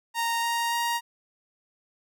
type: tone with pitch steps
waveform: sawtooth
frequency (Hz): 928 / 933.9 / 939.9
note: A#5 / A#5 / A#5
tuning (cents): -8 / +3 / +14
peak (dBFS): -21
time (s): 0.14-1.01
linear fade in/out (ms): 50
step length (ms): 290
effects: none